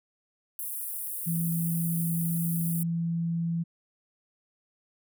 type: high-pass noise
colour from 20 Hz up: pink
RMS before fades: -35 dBFS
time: 0.59-2.83 s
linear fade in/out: 0 ms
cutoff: 9700 Hz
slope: 48 dB/octave
type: tone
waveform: sine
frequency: 167.7 Hz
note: E3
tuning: 30 cents sharp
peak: -26 dBFS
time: 1.26-3.64 s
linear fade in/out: 20 ms
effects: none